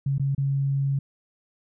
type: tone with dropouts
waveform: sine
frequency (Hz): 138.1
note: C#3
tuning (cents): -6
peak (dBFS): -21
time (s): 0.06-0.99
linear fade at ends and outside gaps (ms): 5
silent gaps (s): 0.182-0.196 / 0.349-0.379
effects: none